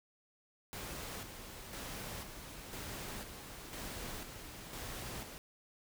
pink noise with tremolo, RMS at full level -44 dBFS, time 0.73-5.38 s, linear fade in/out 0 ms, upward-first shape square, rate 1 Hz, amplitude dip 45%, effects none

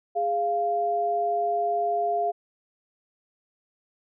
sine tone pair together, 413.2 / 695 Hz, G#4 / F5, -9 / -9 cents, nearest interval major sixth, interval 900 cents, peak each -29 / -23 dBFS, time 0.15-2.32 s, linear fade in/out 20 ms, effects none

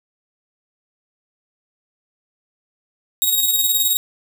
5% pulse tone with tremolo, 3779 Hz, A#7, 23 cents sharp, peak -6 dBFS, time 3.22-3.97 s, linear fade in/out 0 ms, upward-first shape square, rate 19 Hz, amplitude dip 40%, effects none

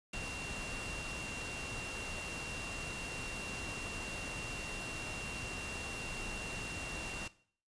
sine tone in noise, 2751 Hz, F7, 27 cents flat, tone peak -42 dBFS, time 0.13-7.28 s, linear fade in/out 5 ms, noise pink, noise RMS -43 dBFS, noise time 0.13-7.28 s, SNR -2 dB, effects noise-tail reverb RT60 0.5 s tail -17 dB re dry + resampled to 22050 Hz

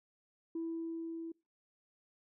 sine tone with level ramp, 329.6 Hz, E4, in tune, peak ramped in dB -34 to -40 dBFS, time 0.55-1.32 s, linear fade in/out 5 ms, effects noise-tail reverb RT60 0.3 s tail -26 dB re dry + tanh soft clip ceiling -32 dBFS

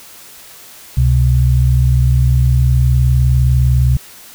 sine tone pair together, 67.22 / 126.9 Hz, C2 / B2, +47 / +47 cents, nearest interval major seventh, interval 1100 cents, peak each -11 dBFS, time 0.97-3.97 s, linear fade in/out 5 ms, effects white hiss -38 dBFS RMS until 4.34 s

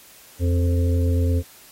harmonic tone with a mistuned harmonic, 87.31 Hz, F2, in tune, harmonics 1 / 3 / 5 / 6, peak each -17 / -27 / -31 / -33 dBFS, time 0.39-1.43 s, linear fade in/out 50 ms, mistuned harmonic 1, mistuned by -62 cents, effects white hiss -48 dBFS RMS until 1.71 s + AAC 48 kbps

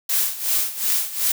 blue noise with tremolo, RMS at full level -19 dBFS, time 0.09-1.32 s, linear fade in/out 5 ms, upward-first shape sine, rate 2.7 Hz, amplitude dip 80%, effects none

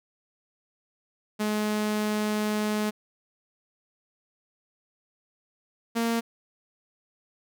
sawtooth tone pair in turn, 211.9 / 230.9 Hz, G#3 / A#3, +35 / -16 cents, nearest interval minor second, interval 149 cents, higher second, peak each -21 / -20 dBFS, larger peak second, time 1.39-2.91 / 5.95-6.21 s, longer first, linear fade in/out 20 ms, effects none

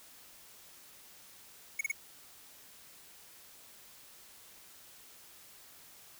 square tone bursts, 2211 Hz, C#7, 5 cents flat, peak -30 dBFS, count 3, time 1.79-1.916 s, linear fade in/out 5 ms, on 20 ms, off 33 ms, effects white hiss -56 dBFS RMS until 6.19 s

